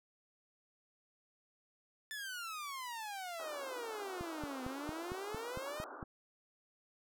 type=exponential two-way sweep; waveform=sawtooth; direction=down then up; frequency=1767 to 251.7 to 636 Hz; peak=-38 dBFS; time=2.11-5.84 s; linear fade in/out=0 ms; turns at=4.64 s
type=band-pass noise; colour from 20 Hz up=white; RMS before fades=-49 dBFS; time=3.39-6.04 s; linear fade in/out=5 ms; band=270 to 1500 Hz; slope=96 dB/octave
type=click train; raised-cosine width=3 ms; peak=-30 dBFS; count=9; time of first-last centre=4.21-6.028 s; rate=4.4 Hz
effects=none